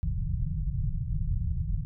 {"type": "low-pass noise", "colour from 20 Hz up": "pink", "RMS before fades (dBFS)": -29, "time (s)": [0.03, 1.85], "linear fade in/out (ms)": 0, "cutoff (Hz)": 170, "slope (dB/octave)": 96, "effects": []}